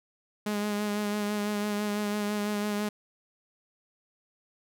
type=tone with vibrato; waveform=sawtooth; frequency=207.7 Hz; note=G#3; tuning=in tune; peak=-24 dBFS; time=0.46-2.89 s; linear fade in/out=5 ms; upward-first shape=sine; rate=6 Hz; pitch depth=23 cents each way; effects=none

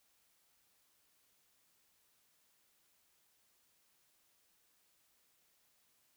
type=silence; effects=white hiss -74 dBFS RMS until 6.16 s

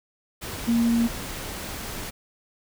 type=tone in noise; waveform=sine; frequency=233.1 Hz; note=A#3; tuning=in tune; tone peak=-18 dBFS; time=0.67-1.08 s; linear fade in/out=20 ms; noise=pink; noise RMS=-34 dBFS; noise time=0.41-2.11 s; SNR=+13 dB; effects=none

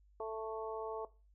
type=harmonic tone; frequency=220.8 Hz; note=A3; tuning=6 cents sharp; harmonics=2 / 3 / 4 / 5; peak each=-40 / -44 / -46 / -48 dBFS; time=0.2-1.05 s; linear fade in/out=2 ms; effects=noise-tail reverb RT60 0.3 s tail -18 dB re dry + added 50 Hz sine -63 dBFS peak until 1.34 s

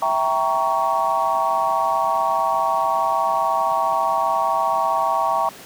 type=chord; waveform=sine; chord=E diminished seventh; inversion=none; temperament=equal with one note detuned; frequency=659.3 / 784 / 932.3 / 1117.1 Hz; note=E5 / G5 / Bb5 / Db6; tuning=0 / 0 / 0 / +13 cents; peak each=-24 / -23 / -22 / -22 dBFS; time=0.02-5.49 s; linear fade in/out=2 ms; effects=pink hiss -40 dBFS RMS until 5.65 s + high-pass 150 Hz 12 dB/octave

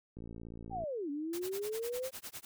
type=click train; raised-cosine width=3 ms; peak=-34 dBFS; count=39; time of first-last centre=0.17-0.838 s; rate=56.9 Hz
type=linear two-way sweep; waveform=sine; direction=down then up; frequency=818 to 279.9 to 532 Hz; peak=-35 dBFS; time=0.7-2.11 s; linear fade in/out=50 ms; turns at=1.1 s
type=noise with tremolo; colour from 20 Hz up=white; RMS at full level=-43 dBFS; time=1.33-2.45 s; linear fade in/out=2 ms; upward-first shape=sine; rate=9.9 Hz; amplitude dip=100%
effects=none

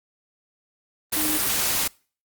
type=tone in noise; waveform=sine; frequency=306.8 Hz; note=D#4; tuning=24 cents flat; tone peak=-27 dBFS; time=1.16-1.38 s; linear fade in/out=10 ms; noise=white; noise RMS=-23 dBFS; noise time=1.12-1.88 s; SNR=-7 dB; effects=noise-tail reverb RT60 0.4 s tail -25 dB re dry + Opus 32 kbps

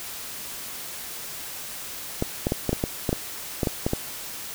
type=clicks; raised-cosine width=2 ms; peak=-9 dBFS; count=12; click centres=2.224 / 2.469 / 2.521 / 2.693 / 2.73 / 2.839 / 3.092 / 3.129 / 3.632 / 3.672 / 3.865 / 3.934 s; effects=white hiss -36 dBFS RMS until 4.54 s

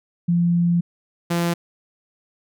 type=tone pair in turn; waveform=sine / sawtooth; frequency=172.4 / 171.21 Hz; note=F3 / F3; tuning=-22 / -34 cents; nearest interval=unison; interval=12 cents; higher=first; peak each=-15 dBFS; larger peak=neither; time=0.28-0.81 / 1.3-1.54 s; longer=first; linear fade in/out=10 ms; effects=none

